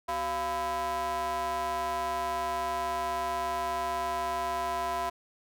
square ring-modulated tone, 155.56 Hz, D#3, in tune, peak -27 dBFS, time 0.08-5.1 s, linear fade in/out 10 ms, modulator 846 Hz, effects none

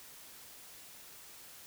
silence, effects white hiss -53 dBFS RMS until 1.66 s

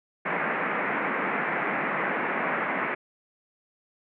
white band-pass noise, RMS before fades -28 dBFS, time 0.25-2.95 s, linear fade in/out 10 ms, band 160 to 2200 Hz, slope 48 dB/octave, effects none

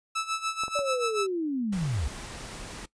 sawtooth tone with tremolo, 1311 Hz, E6, 10 cents flat, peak -22 dBFS, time 0.15-1.27 s, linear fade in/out 10 ms, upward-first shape sine, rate 6.9 Hz, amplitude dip 80%
clicks, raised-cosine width 1 ms, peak -26 dBFS, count 3, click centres 0.636 / 0.681 / 0.791 s
sine linear sweep, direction down, 587.3 to 58.2 Hz, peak -26 dBFS, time 0.75-2.08 s, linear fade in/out 10 ms
pink noise, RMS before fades -40 dBFS, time 1.72-2.86 s, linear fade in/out 10 ms
effects noise-tail reverb RT60 0.1 s tail -19 dB re dry + resampled to 22050 Hz

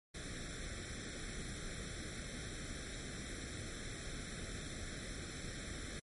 pink noise with comb filter, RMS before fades -45 dBFS, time 0.14-6 s, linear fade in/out 10 ms, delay 0.53 ms, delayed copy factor +1, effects MP3 48 kbps

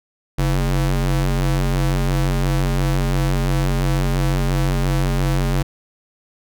45% pulse ring-modulated tone, 91.7 Hz, F#2, 15 cents flat, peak -13 dBFS, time 0.38-5.63 s, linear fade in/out 10 ms, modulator 47.3 Hz, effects none

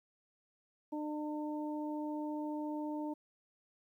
harmonic tone, 301.2 Hz, D4, 44 cents sharp, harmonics 1 / 2 / 3, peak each -37 / -45 / -45 dBFS, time 0.92-3.14 s, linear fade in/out 10 ms, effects 12-bit

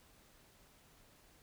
silence, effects pink hiss -65 dBFS RMS until 1.42 s

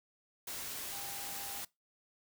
sine tone in noise, 798 Hz, G5, 31 cents sharp, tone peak -50 dBFS, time 0.92-1.61 s, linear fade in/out 5 ms, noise white, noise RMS -42 dBFS, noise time 0.47-1.65 s, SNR -11 dB, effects noise-tail reverb RT60 0.2 s tail -22 dB re dry

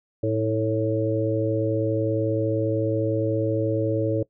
harmonic tone with a mistuned harmonic, 110.7 Hz, A2, 11 cents sharp, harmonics 1 / 3 / 4 / 5, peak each -26 / -26 / -26 / -26 dBFS, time 0.23-4.23 s, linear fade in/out 5 ms, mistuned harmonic 3, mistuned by -47 cents, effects noise-tail reverb RT60 0.1 s tail -21 dB re dry

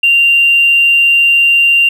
triangle tone with tanh clipping, 2777 Hz, F7, 10 cents flat, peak -5 dBFS, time 0.03-1.89 s, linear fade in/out 5 ms, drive 1 dB, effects none

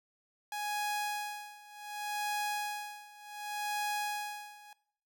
sawtooth tone with tremolo, 832 Hz, G#5, 3 cents sharp, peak -28 dBFS, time 0.52-4.73 s, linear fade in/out 2 ms, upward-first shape sine, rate 0.67 Hz, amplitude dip 90%, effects noise-tail reverb RT60 0.6 s tail -20 dB re dry

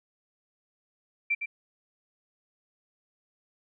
sine tone with echo, 2349 Hz, D7, in tune, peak -23 dBFS, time 1.3-1.35 s, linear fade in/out 10 ms, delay 110 ms, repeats 1, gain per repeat -7 dB, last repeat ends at 1.46 s, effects none

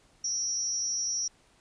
sine tone with amplitude modulation, 5680 Hz, F8, 28 cents sharp, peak -24 dBFS, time 0.24-1.28 s, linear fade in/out 5 ms, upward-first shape sine, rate 288 Hz, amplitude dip 90%, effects pink hiss -63 dBFS RMS until 1.6 s + resampled to 22050 Hz

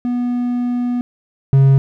triangle tone pair in turn, 244.3 / 136.08 Hz, B3 / C#3, -19 / -32 cents, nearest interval minor seventh, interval 1013 cents, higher first, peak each -14 / -5 dBFS, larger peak second, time 0.05-1.01 / 1.53-1.78 s, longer first, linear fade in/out 0 ms, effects none

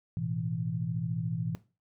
sine chord, A suspended second, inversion none, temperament just, 110 / 123.75 / 165 Hz, A2 / B2 / E3, 0 / +4 / +2 cents, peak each -36 / -35 / -33 dBFS, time 0.17-1.55 s, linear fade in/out 0 ms, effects noise-tail reverb RT60 0.3 s tail -17 dB re dry

